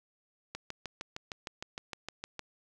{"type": "click train", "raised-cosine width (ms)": 0.2, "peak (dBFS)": -21, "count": 13, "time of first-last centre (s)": [0.55, 2.393], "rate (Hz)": 6.51, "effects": []}